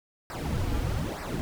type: noise with flanger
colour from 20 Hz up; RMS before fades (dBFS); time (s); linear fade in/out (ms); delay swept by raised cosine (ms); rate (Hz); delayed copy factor
brown; -30; 0.3-1.41; 0; 0.29 to 5.49; 1.1; -0.85
effects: none